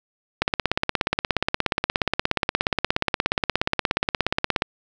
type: click train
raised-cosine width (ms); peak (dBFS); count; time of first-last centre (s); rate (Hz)
0.3; -3; 72; 0.42-4.621; 16.9
effects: none